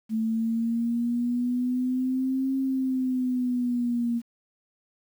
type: exponential two-way sweep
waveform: sine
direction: up then down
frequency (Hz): 220 to 267.7 to 233.8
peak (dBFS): -23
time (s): 0.09-4.22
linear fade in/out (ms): 50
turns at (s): 2.56
effects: 9-bit